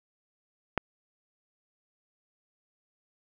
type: click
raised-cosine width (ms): 0.5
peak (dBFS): -10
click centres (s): 0.777
effects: none